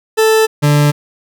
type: tone pair in turn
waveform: 40% pulse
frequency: 440 / 146.83 Hz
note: A4 / D3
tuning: 0 / 0 cents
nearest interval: octave + perfect fifth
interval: 1900 cents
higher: first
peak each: -7 dBFS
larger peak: neither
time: 0.17-0.47 / 0.62-0.92 s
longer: neither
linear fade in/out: 20 ms
effects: none